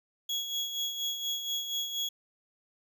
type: tone with tremolo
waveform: 35% pulse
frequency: 3336 Hz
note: G#7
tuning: 7 cents sharp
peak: -27 dBFS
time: 0.29-2.09 s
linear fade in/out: 5 ms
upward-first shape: sine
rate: 4.2 Hz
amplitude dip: 55%
effects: none